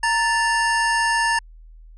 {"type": "tone pair together", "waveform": "square", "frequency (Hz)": [927.5, 1757], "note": ["A#5", "A6"], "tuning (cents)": [-9, -3], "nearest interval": "major seventh", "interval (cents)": 1106, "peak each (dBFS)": -21, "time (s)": [0.03, 1.39], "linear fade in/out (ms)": 5, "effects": ["added 40 Hz sine -41 dBFS peak until 1.97 s", "resampled to 24000 Hz"]}